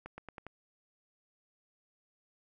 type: accelerating click train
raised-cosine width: 0.5 ms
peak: -29 dBFS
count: 5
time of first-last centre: 0.06-0.466 s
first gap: 120 ms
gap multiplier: 0.89
effects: none